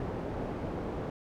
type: low-pass noise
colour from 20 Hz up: white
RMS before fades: -36 dBFS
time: 0-1.1 s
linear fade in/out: 2 ms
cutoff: 480 Hz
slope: 12 dB/octave
effects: none